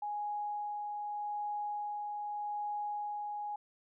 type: tone with tremolo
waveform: sine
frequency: 830.6 Hz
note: G#5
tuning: in tune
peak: -34 dBFS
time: 0.02-3.56 s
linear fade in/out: 5 ms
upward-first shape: sine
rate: 0.83 Hz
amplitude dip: 25%
effects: none